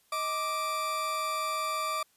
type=tone pair together; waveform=40% pulse; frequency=630.2 / 1174.7 Hz; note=D#5 / D6; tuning=+22 / 0 cents; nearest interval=major seventh; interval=1078 cents; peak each=-37 / -29 dBFS; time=0.12-2.03 s; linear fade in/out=5 ms; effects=white hiss -67 dBFS RMS until 2.16 s + resampled to 32000 Hz